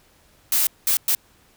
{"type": "noise bursts at uneven times", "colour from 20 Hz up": "blue", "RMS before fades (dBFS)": -19, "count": 3, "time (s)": [[0.52, 0.67], [0.87, 0.97], [1.08, 1.15]], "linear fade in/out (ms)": 2, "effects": ["pink hiss -57 dBFS RMS until 1.56 s"]}